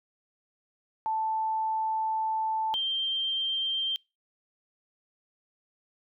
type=tone pair in turn; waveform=sine; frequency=880 / 3156 Hz; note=A5 / G7; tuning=0 / +11 cents; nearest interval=octave + minor seventh; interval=2211 cents; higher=second; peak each=-26 dBFS; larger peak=neither; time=1.06-2.74 / 2.74-3.96 s; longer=first; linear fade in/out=0 ms; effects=noise-tail reverb RT60 0.3 s tail -26 dB re dry